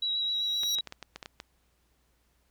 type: tone with vibrato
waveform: sine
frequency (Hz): 3876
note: B7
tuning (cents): -33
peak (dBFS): -27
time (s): 0.02-0.81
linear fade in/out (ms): 5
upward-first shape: sine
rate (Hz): 7.7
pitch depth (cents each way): 19
type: tone with exponential growth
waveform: sawtooth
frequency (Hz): 5720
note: F8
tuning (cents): +41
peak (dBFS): -27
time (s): 0.19-0.75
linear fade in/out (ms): 0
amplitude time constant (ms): 120
type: clicks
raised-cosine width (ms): 0.2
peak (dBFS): -22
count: 9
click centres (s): 0.634 / 0.786 / 0.873 / 0.924 / 1.027 / 1.16 / 1.228 / 1.259 / 1.401
effects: added 60 Hz sine -70 dBFS peak until 2.5 s + pink hiss -72 dBFS RMS until 2.5 s